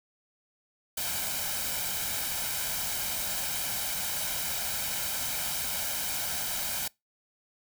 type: noise with comb filter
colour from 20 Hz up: white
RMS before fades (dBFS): -32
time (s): 0.97-6.88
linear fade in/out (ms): 5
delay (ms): 1.3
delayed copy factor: +0.6
effects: noise-tail reverb RT60 0.2 s tail -24 dB re dry